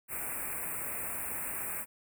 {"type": "band-stop noise", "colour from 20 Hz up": "white", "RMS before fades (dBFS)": -37, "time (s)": [0.08, 1.86], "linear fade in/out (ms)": 50, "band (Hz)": [2600, 7900], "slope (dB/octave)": 96, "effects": []}